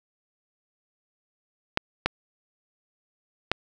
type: clicks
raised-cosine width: 0.3 ms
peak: -5 dBFS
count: 3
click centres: 1.774 / 2.06 / 3.516 s
effects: none